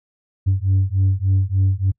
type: beating tone pair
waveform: sine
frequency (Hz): 94.3 / 97.7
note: F#2 / G2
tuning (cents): +33 / -5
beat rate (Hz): 3.4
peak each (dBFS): -16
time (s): 0.46-1.92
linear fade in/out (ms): 20
effects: noise-tail reverb RT60 0.1 s tail -26 dB re dry + tanh soft clip ceiling -11 dBFS